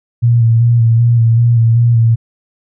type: tone with vibrato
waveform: sine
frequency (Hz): 116.54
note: A#2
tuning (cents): 0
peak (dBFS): -6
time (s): 0.22-2.16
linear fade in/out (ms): 20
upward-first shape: square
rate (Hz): 2.6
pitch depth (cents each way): 29
effects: none